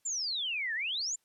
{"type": "exponential two-way sweep", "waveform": "sine", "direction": "down then up", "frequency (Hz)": [7459, 1700, 7459], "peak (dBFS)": -31, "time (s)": [0.05, 1.16], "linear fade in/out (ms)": 10, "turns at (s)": 0.74, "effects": ["white hiss -75 dBFS RMS until 1.24 s", "low-pass 12000 Hz 12 dB/octave"]}